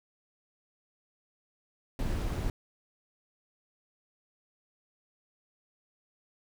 brown noise with amplitude modulation, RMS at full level -30 dBFS, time 1.99-2.5 s, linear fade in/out 2 ms, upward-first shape sine, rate 296 Hz, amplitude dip 30%, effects none

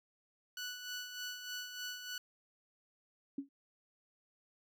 15% pulse tone with tremolo, 1481 Hz, F#6, 1 cent sharp, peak -33 dBFS, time 0.57-2.18 s, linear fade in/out 2 ms, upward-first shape sine, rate 3.3 Hz, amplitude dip 55%
sine tone with exponential decay, 277.2 Hz, C#4, in tune, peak -33 dBFS, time 3.38-3.49 s, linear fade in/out 5 ms, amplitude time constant 23 ms
effects none

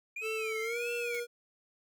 triangle tone with vibrato, 2375 Hz, D7, 19 cents sharp, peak -35 dBFS, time 0.16-1.2 s, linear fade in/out 5 ms, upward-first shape sine, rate 1.6 Hz, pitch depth 210 cents each way
square tone with pitch glide, 440 to 477.1 Hz, A4 to A#4, 0 to +40 cents, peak -35 dBFS, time 0.21-1.27 s, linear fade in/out 50 ms, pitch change +140 cents, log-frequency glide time 0.6-0.77 s
white noise with exponential decay, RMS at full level -44 dBFS, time 1.14-1.24 s, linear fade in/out 5 ms, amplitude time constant 21 ms
effects none

